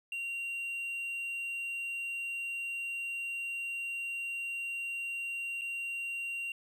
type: tone with dropouts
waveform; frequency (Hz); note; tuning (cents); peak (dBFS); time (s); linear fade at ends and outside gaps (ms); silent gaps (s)
triangle; 2760; F7; -21; -33; 0.12-6.52; 2; 5.612-5.617
effects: none